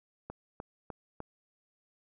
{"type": "click train", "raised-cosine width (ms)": 1, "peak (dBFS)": -26, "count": 4, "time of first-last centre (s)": [0.3, 1.204], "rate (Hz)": 3.32, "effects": []}